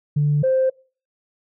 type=tone pair in turn; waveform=sine; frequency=146.83 / 523.2 Hz; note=D3 / C5; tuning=0 / 0 cents; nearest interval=octave + minor seventh; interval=2200 cents; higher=second; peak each=-14 dBFS; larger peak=neither; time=0.16-0.43 / 0.43-0.7 s; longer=neither; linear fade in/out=10 ms; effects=noise-tail reverb RT60 0.4 s tail -26 dB re dry + tanh soft clip ceiling -11 dBFS